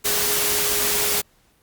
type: tone in noise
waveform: sine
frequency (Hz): 415.3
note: G#4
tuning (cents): 0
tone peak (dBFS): -30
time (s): 0.04-1.22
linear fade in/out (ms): 20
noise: white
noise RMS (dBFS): -21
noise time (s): 0.04-1.22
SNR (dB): -12
effects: pink hiss -60 dBFS RMS until 1.62 s + Opus 48 kbps